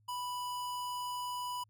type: tone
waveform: square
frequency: 987.8 Hz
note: B5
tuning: in tune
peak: -37 dBFS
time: 0.08-1.64 s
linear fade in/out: 10 ms
effects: added 106 Hz sine -66 dBFS peak until 1.69 s